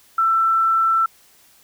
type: tone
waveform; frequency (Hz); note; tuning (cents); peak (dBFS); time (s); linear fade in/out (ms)
sine; 1335; E6; +22; -14; 0.18-1.06; 5
effects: white hiss -53 dBFS RMS until 1.63 s